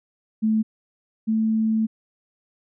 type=tone pair in turn; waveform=sine; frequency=218.6 / 220.5 Hz; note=A3 / A3; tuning=-11 / +4 cents; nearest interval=unison; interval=15 cents; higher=second; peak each=-17 / -18 dBFS; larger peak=first; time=0.42-0.63 / 1.27-1.87 s; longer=second; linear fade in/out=20 ms; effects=none